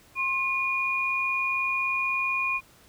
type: tone pair together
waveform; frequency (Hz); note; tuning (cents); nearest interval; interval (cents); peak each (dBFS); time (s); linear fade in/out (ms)
sine; 1061.9 / 2441; C6 / D#7; +25 / -34; octave + major second; 1441; -30 / -25; 0.15-2.61; 50
effects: pink hiss -56 dBFS RMS until 2.88 s